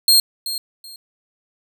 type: tone with echo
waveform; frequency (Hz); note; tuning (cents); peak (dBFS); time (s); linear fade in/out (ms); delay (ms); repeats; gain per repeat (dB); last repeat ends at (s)
sawtooth; 4222; C8; +15; -7; 0.08-0.2; 2; 380; 2; -13; 0.96
effects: none